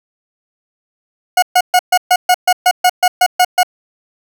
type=tone bursts; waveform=40% pulse; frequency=726 Hz; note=F#5; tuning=33 cents flat; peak=-6 dBFS; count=13; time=1.37-3.632 s; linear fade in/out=5 ms; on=54 ms; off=130 ms; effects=none